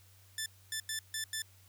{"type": "tone bursts at uneven times", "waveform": "10% pulse", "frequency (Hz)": 1760, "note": "A6", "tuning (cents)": 0, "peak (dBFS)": -26, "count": 5, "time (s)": [[0.38, 0.46], [0.72, 0.8], [0.89, 0.99], [1.14, 1.24], [1.33, 1.42]], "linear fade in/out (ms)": 2, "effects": ["added 95 Hz sine -60 dBFS peak until 1.68 s", "white hiss -64 dBFS RMS until 1.68 s"]}